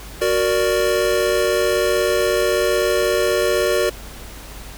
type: chord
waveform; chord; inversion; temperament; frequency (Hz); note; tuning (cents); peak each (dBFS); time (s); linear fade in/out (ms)
square; Gb augmented; none; equal; 370 / 466.2 / 587.3; Gb4 / Bb4 / D5; 0 / 0 / 0; -21; 0.21-3.9; 10
effects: added 50 Hz sine -36 dBFS peak until 4.77 s + pink hiss -38 dBFS RMS until 4.77 s